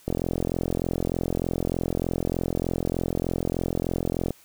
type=click train; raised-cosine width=2 ms; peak=-12 dBFS; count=184; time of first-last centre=0.08-4.306 s; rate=43.3 Hz; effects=white hiss -55 dBFS RMS until 4.44 s